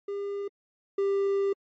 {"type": "tone pair in turn", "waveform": "triangle", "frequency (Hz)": [401.9, 395.7], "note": ["G4", "G4"], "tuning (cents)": [43, 16], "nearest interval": "unison", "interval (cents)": 27, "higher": "first", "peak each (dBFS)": [-28, -21], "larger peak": "second", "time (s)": [[0.08, 0.48], [0.98, 1.53]], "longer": "second", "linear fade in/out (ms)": 5, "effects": ["MP3 32 kbps"]}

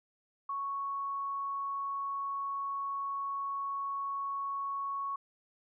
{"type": "tone", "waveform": "sine", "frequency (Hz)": 1108.7, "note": "C#6", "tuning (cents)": 0, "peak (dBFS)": -33, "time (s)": [0.49, 5.16], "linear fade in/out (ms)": 5, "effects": []}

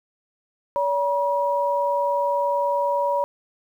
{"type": "tone pair together", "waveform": "sine", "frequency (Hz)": [570.2, 960], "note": ["C#5", "B5"], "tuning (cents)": [49, -49], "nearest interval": "major sixth", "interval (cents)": 902, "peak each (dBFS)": -22, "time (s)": [0.76, 3.24], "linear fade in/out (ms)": 0, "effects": ["9-bit"]}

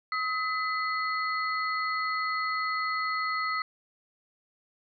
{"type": "tone cluster", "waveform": "sine", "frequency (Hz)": [1274, 2009, 4314], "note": ["D#6", "B6", "C#8"], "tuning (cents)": [41, 29, -48], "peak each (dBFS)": [-29, -32, -38], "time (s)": [0.12, 3.62], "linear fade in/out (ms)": 2, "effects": []}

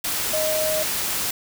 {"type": "tone in noise", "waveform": "sine", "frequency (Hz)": 622.3, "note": "D#5", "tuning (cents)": 0, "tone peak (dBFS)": -22, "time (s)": [0.33, 0.83], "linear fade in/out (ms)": 5, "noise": "white", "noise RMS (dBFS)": -25, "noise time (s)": [0.04, 1.31], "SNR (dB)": 0, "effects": []}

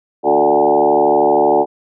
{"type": "tone with frequency modulation", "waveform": "sine", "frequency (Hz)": 587.3, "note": "D5", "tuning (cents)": 0, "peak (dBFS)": -9, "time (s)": [0.23, 1.66], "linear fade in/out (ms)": 50, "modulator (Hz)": 72.8, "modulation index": 3.7, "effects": []}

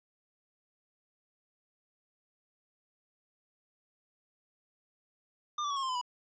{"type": "tone with pitch steps", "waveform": "square", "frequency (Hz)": [1200, 1160.5, 1122.2, 1085.3, 1049.5, 1014.9, 981.5], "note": ["D6", "D6", "C#6", "C#6", "C6", "B5", "B5"], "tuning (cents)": [37, -21, 21, -37, 5, 47, -11], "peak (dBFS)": -32, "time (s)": [5.58, 6.014], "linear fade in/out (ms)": 5, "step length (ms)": 62, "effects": ["resampled to 16000 Hz"]}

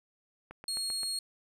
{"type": "click train", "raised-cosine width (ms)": 0.5, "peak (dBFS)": -30, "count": 5, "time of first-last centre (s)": [0.51, 1.032], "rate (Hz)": 7.66}
{"type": "tone", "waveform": "30% pulse", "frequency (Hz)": 4285, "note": "C8", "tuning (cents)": 40, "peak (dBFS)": -29, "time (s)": [0.68, 1.19], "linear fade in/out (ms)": 2}
{"effects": ["resampled to 32000 Hz", "10-bit"]}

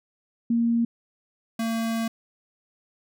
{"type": "tone pair in turn", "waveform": ["sine", "square"], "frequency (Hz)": [233.1, 227], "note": ["A#3", "A#3"], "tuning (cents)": [0, -46], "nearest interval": "unison", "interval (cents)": 46, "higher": "first", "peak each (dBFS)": [-19, -25], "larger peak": "first", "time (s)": [[0.5, 0.85], [1.59, 2.08]], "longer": "second", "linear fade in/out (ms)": 5, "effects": []}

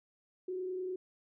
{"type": "tone with frequency modulation", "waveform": "sine", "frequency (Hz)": 369.3, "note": "F#4", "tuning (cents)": -3, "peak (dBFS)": -35, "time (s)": [0.48, 0.96], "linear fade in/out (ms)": 5, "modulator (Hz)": 30.3, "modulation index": 0.32, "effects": []}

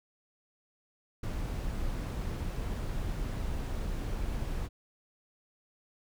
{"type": "noise with ADSR envelope", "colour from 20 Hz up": "brown", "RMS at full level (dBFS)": -32, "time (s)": [1.23, 4.69], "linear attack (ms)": 8, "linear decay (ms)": 5, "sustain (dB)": -2, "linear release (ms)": 40, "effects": []}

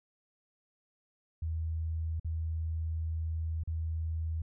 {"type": "tone with dropouts", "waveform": "sine", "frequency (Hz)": 80.7, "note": "E2", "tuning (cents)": -36, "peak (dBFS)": -31, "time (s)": [1.42, 4.42], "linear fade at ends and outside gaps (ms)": 5, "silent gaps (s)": [[2.198, 2.246], [3.636, 3.674]], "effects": []}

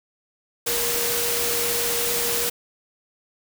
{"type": "tone in noise", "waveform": "sine", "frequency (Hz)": 474, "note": "A#4", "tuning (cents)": 29, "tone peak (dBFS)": -29, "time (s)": [0.66, 2.5], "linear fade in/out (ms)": 10, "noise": "white", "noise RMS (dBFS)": -24, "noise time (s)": [0.66, 2.5], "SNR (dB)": -8, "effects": []}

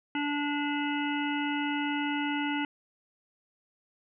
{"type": "harmonic tone", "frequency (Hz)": 290.8, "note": "D4", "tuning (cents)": -17, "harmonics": [1, 3, 5, 7, 9, 10], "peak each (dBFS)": [-30, -35, -37, -38, -40, -40], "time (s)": [0.15, 2.65], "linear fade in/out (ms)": 2, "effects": []}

